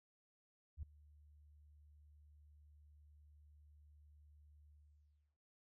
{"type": "tone with ADSR envelope", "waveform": "sine", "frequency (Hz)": 74.2, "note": "D2", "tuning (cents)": 18, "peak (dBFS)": -40, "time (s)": [0.77, 5.38], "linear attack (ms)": 57, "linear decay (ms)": 6, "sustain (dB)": -22, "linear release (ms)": 670, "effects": []}